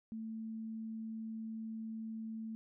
sine tone, 222.2 Hz, A3, 17 cents sharp, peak -40 dBFS, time 0.12-2.55 s, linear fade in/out 0 ms, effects none

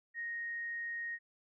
sine tone, 1867 Hz, A#6, 2 cents sharp, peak -37 dBFS, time 0.14-1.19 s, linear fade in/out 50 ms, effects none

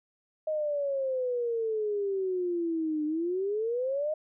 sine exponential two-way sweep, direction down then up, 628 to 300 to 628 Hz, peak -27 dBFS, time 0.47-4.14 s, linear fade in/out 5 ms, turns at 3.05 s, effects none

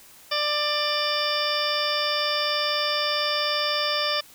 harmonic tone, 593 Hz, D5, 17 cents sharp, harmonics 1 / 2 / 3 / 4 / 5 / 6 / 8 / 9, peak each -29 / -29 / -32 / -33 / -32 / -30 / -30 / -31 dBFS, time 0.31-4.21 s, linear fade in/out 10 ms, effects white hiss -50 dBFS RMS until 4.34 s

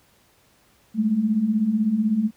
sine beating tone pair, 202.9 / 218.9 Hz, G#3 / A3, -40 / -9 cents, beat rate 16 Hz, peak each -25 / -19 dBFS, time 0.94-2.31 s, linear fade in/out 50 ms, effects pink hiss -59 dBFS RMS until 2.36 s + high-pass 60 Hz 12 dB/octave

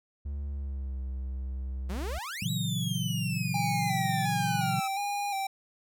triangle tone with pitch glide, 71 to 65.11 Hz, C#2 to C2, +42 to -8 cents, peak -30 dBFS, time 0.25-2.19 s, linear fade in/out 10 ms, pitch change -150 cents, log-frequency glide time 0.48-1 s
sawtooth exponential two-way sweep, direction up then down, 164.81 to 3902 to 1280 Hz, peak -32 dBFS, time 1.89-4.88 s, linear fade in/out 10 ms, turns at 2.5 s
sine chord, F# dominant seventh, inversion first, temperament equal, 116.54 / 138.59 / 164.81 / 185 Hz, A#2 / C#3 / E3 / F#3, 0 / 0 / 0 / 0 cents, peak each -34 dBFS, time 2.42-4.8 s, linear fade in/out 5 ms
square tone with vibrato, 796 Hz, G5, 26 cents sharp, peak -30 dBFS, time 3.54-5.47 s, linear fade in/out 5 ms, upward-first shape square, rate 1.4 Hz, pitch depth 37 cents each way
effects none

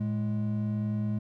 triangle tone pair together, 111.24 / 210 Hz, A2 / G#3, +19 / +19 cents, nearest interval major seventh, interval 1100 cents, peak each -28 dBFS, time 0-1.19 s, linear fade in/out 10 ms, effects none

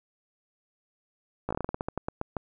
slowing click train, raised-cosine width 1 ms, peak -16 dBFS, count 15, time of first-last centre 1.49-2.367 s, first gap 16 ms, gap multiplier 1.19, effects none

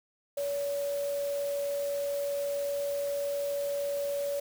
sine tone in noise, 568 Hz, C#5, 42 cents sharp, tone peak -29 dBFS, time 0.37-4.4 s, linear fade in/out 5 ms, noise white, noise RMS -45 dBFS, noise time 0.37-4.4 s, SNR +13 dB, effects none

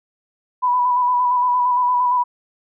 sine tone with vibrato, 987.8 Hz, B5, in tune, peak -14 dBFS, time 0.62-2.24 s, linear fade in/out 20 ms, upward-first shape square, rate 8.7 Hz, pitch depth 23 cents each way, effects none

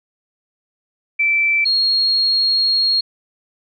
sine tone pair in turn, 2330 / 4278 Hz, D7 / C8, -14 / +38 cents, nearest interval major seventh, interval 1052 cents, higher second, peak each -13 dBFS, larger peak neither, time 1.19-1.65 / 1.65-3.01 s, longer second, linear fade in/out 10 ms, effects none

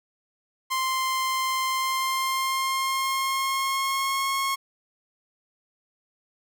sawtooth tone with pitch glide, 1046.5 to 1087.8 Hz, C6 to C#6, 0 to -33 cents, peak -20 dBFS, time 0.7-4.56 s, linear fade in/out 20 ms, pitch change +67 cents, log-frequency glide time 1.65-4.29 s, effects none

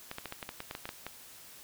clicks, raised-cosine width 0.3 ms, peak -22 dBFS, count 12, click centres 0.114 / 0.184 / 0.257 / 0.324 / 0.428 / 0.491 / 0.604 / 0.711 / 0.751 / 0.855 / 0.891 / 1.066 s, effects white hiss -52 dBFS RMS until 1.63 s

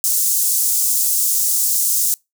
pink high-pass noise, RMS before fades -17 dBFS, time 0.04-2.14 s, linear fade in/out 0 ms, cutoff 6700 Hz, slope 24 dB/octave, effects noise-tail reverb RT60 0.2 s tail -25 dB re dry

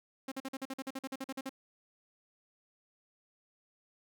sawtooth tone bursts, 267 Hz, C4, 35 cents sharp, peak -33 dBFS, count 15, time 0.28-1.494 s, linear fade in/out 5 ms, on 38 ms, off 46 ms, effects none

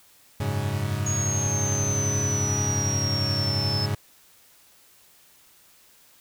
40% pulse chord, F# suspended second, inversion none, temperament equal, 92.5 / 103.83 / 138.59 Hz, F#2 / G#2 / C#3, 0 / 0 / 0 cents, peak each -31 / -26 / -29 dBFS, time 0.4-3.95 s, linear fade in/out 5 ms
sine exponential sweep, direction down, 6645 to 5220 Hz, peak -26 dBFS, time 1.06-3.86 s, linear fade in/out 5 ms
effects white hiss -56 dBFS RMS until 6.2 s

